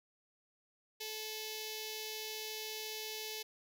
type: tone with notch filter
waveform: 5% pulse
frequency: 434.4 Hz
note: A4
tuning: 22 cents flat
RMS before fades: -43 dBFS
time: 1-3.43 s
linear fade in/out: 10 ms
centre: 1300 Hz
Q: 0.53
effects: none